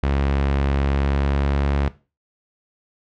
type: tone with pitch glide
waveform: sawtooth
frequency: 69.3 to 70.31 Hz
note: C#2 to C#2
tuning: 0 to +25 cents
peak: -14 dBFS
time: 0.03-1.88 s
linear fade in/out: 0 ms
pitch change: +25 cents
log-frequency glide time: 0.91-1.74 s
effects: noise-tail reverb RT60 0.3 s tail -17 dB re dry + low-pass 3000 Hz 12 dB/octave